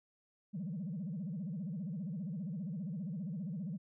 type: tone with vibrato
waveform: sine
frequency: 177.6 Hz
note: F3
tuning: 29 cents sharp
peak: -36 dBFS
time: 0.53-3.78 s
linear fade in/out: 20 ms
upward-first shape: sine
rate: 15 Hz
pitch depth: 290 cents each way
effects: tanh soft clip ceiling -34 dBFS